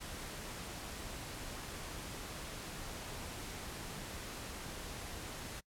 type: noise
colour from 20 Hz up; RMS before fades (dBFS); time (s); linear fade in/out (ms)
pink; -45; 0-5.61; 20
effects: noise-tail reverb RT60 0.1 s tail -24 dB re dry + low-pass 12000 Hz 12 dB/octave